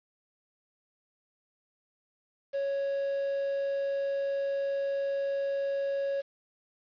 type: tone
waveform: triangle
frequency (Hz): 554.4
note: C#5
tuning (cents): 0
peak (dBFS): -26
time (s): 2.53-6.22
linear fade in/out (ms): 20
effects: resampled to 11025 Hz + 9-bit